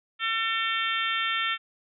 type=harmonic tone with a mistuned harmonic; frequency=450 Hz; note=A4; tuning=39 cents sharp; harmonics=3 / 4 / 5 / 6 / 7 / 8; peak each=-30 / -31 / -32 / -33 / -33 / -34 dBFS; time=0.19-1.58 s; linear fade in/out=50 ms; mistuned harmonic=8; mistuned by=-20 cents; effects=none